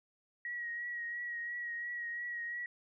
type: tone with vibrato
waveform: sine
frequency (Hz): 1904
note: A#6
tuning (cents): +36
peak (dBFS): -37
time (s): 0.45-2.66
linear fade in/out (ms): 2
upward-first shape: triangle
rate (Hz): 2.9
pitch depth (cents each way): 32
effects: none